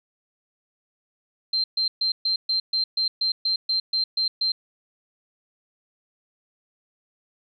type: tone bursts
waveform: sine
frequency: 4142 Hz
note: C8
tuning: 18 cents flat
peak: -20 dBFS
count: 13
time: 1.53-4.52 s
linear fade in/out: 5 ms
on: 110 ms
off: 130 ms
effects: none